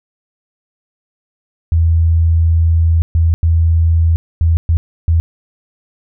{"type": "tone bursts at uneven times", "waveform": "sine", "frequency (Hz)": 82.41, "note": "E2", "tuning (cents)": 0, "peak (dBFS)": -8, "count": 6, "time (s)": [[1.72, 3.02], [3.15, 3.34], [3.43, 4.16], [4.41, 4.57], [4.69, 4.77], [5.08, 5.2]], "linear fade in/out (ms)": 0, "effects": []}